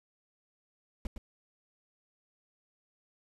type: noise with echo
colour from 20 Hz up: brown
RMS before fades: -34 dBFS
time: 1.05-1.07 s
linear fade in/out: 2 ms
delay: 110 ms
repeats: 1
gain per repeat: -6 dB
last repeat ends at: 1.18 s
effects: resampled to 32000 Hz